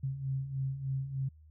sine beating tone pair, 132.1 / 135.4 Hz, C3 / C#3, +17 / -40 cents, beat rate 3.3 Hz, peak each -39 / -33 dBFS, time 0.03-1.29 s, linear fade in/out 10 ms, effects added 77 Hz sine -54 dBFS peak until 1.5 s

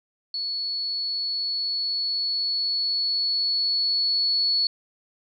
sine tone with level ramp, 4404 Hz, C#8, 12 cents flat, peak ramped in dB -26 to -19 dBFS, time 0.34-4.67 s, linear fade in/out 2 ms, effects none

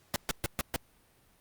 pink noise bursts, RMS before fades -30 dBFS, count 5, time 0.14-0.76 s, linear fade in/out 0 ms, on 20 ms, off 130 ms, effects pink hiss -65 dBFS RMS until 1.4 s + Opus 48 kbps

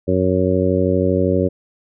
harmonic tone, 92.6 Hz, F#2, 2 cents sharp, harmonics 1 / 2 / 3 / 4 / 5 / 6, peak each -21 / -21 / -21 / -21 / -21 / -21 dBFS, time 0.07-1.49 s, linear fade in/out 20 ms, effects none

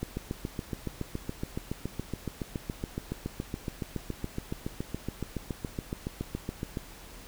click train, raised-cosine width 3 ms, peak -19 dBFS, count 49, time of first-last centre 0.03-6.772 s, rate 7.12 Hz, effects added 42 Hz sine -52 dBFS peak until 7.27 s + pink hiss -49 dBFS RMS until 7.27 s

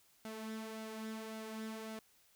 sawtooth tone with flanger, 220 Hz, A3, in tune, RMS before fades -45 dBFS, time 0.25-1.99 s, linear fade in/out 2 ms, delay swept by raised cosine 1.4 to 4 ms, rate 1.8 Hz, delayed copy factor +0.5, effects white hiss -69 dBFS RMS until 2.35 s

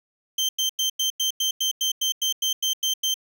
30% pulse tone bursts, 3127 Hz, G7, 5 cents flat, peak -18 dBFS, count 14, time 0.38-3.142 s, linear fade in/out 5 ms, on 110 ms, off 94 ms, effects none

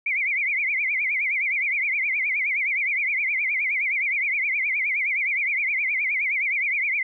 sine tone with vibrato, 2217 Hz, C#7, in tune, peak -21 dBFS, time 0.06-7.03 s, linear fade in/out 5 ms, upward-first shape triangle, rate 9.6 Hz, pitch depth 190 cents each way, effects none

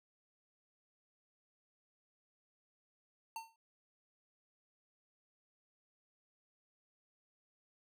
square tone with exponential decay, 904 Hz, A5, 47 cents sharp, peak -39 dBFS, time 3.36-3.56 s, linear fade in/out 2 ms, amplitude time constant 43 ms, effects none

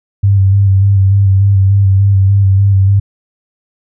sine tone with vibrato, 98 Hz, G2, in tune, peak -5 dBFS, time 0.23-3 s, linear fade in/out 10 ms, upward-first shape square, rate 3.4 Hz, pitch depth 27 cents each way, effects none

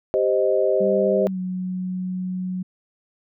sine chord, C minor, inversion second, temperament equal, 392 / 523.3 / 622.3 Hz, G4 / C5 / Eb5, 0 / 0 / 0 cents, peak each -21 dBFS, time 0.14-1.27 s, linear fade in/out 0 ms
sine tone with pitch glide, 196 to 183.93 Hz, G3 to F#3, 0 to -10 cents, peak -24 dBFS, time 0.8-2.63 s, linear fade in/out 10 ms, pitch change -110 cents, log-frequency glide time 1.23-1.39 s
effects none

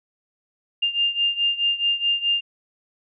sine beating tone pair, 2802 / 2806.7 Hz, F7 / F7, +5 / +8 cents, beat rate 4.7 Hz, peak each -21 / -24 dBFS, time 0.82-2.41 s, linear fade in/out 10 ms, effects none

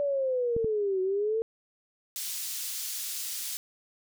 sine linear two-way sweep, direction down then up, 580 to 370 to 455.6 Hz, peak -25 dBFS, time 0-1.42 s, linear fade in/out 0 ms, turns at 1.01 s
clicks, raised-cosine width 3 ms, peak -21 dBFS, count 2, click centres 0.565 / 0.645 s
pink high-pass noise, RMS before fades -35 dBFS, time 2.16-3.57 s, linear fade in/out 0 ms, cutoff 4900 Hz, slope 12 dB/octave
effects none

